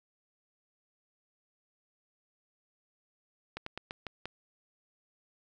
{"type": "slowing click train", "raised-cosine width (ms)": 0.3, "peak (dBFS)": -22, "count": 6, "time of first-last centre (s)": [3.57, 4.256], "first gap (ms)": 94, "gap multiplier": 1.19, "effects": []}